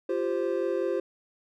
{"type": "chord", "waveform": "triangle", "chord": "F suspended second", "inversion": "none", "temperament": "equal with one note detuned", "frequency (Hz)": [346.8, 392, 523.3], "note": ["F4", "G4", "C5"], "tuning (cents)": [-12, 0, 0], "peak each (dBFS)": -28, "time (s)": [0.09, 1], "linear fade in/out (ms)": 5, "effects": []}